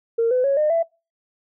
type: tone with pitch steps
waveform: sine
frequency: 460.1 / 504.6 / 553.5 / 607.1 / 665.9 Hz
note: A#4 / B4 / C#5 / D#5 / E5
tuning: -23 / +37 / -3 / -43 / +17 cents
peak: -15 dBFS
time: 0.18-0.83 s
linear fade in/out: 10 ms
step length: 130 ms
effects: noise-tail reverb RT60 0.3 s tail -26 dB re dry + tanh soft clip ceiling -11 dBFS